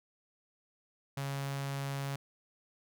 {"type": "tone with notch filter", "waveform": "sawtooth", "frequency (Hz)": 138.59, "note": "C#3", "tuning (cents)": 0, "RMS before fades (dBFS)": -37, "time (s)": [1.17, 2.16], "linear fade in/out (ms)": 5, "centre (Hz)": 330, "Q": 1.2, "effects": []}